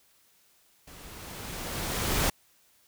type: noise with level ramp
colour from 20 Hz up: pink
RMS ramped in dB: -49 to -25 dBFS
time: 0.87-2.3 s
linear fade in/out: 5 ms
effects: white hiss -64 dBFS RMS until 2.87 s